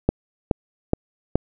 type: click train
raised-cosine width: 2 ms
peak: -3 dBFS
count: 4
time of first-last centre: 0.09-1.356 s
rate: 2.37 Hz
effects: none